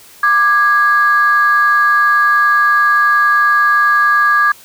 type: tone pair together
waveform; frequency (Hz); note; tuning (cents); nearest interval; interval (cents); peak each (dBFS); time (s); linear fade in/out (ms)
sine; 1185 / 1653.8; D6 / G#6; +15 / -8; tritone; 577; -10; 0.23-4.52; 5
effects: tanh soft clip ceiling -2 dBFS + white hiss -41 dBFS RMS until 4.64 s